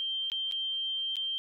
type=tone with dropouts; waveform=sine; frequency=3148 Hz; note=G7; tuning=7 cents sharp; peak=-30 dBFS; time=0-1.38 s; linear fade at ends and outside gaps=0 ms; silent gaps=0.3-0.318 / 0.513-0.522 / 1.157-1.167 s; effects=none